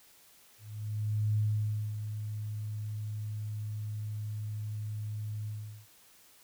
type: tone with ADSR envelope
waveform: sine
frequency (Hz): 106.4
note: G#2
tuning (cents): +42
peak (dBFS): -25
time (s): 0.58-5.87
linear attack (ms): 790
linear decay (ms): 570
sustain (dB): -9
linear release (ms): 400
effects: white hiss -60 dBFS RMS until 6.43 s